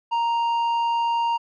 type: tone with tanh clipping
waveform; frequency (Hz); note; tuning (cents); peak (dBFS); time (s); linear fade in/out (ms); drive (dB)
sine; 932.3; A#5; 0; -21; 0.11-1.38; 20; 7
effects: none